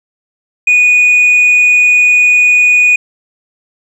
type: tone with tanh clipping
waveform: triangle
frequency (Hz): 2468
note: D#7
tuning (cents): -15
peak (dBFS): -5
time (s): 0.67-2.96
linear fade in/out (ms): 5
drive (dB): 6
effects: none